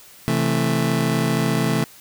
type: chord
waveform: 30% pulse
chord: A minor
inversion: first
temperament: just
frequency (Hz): 132 / 165 / 220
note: C3 / E3 / A3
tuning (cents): +16 / +2 / 0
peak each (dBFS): -20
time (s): 0.28-1.84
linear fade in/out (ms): 0
effects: white hiss -46 dBFS RMS until 2 s